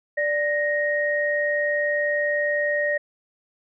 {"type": "tone pair together", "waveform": "sine", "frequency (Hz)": [588, 1869.9], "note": ["D5", "A#6"], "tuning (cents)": [2, 5], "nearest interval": "octave + minor sixth", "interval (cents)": 2003, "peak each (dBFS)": -23, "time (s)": [0.17, 2.98], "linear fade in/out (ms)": 10, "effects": []}